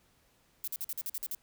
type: noise bursts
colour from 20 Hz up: violet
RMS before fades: -36 dBFS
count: 9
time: 0.64-1.348 s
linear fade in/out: 0 ms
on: 36 ms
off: 48 ms
effects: pink hiss -68 dBFS RMS until 1.42 s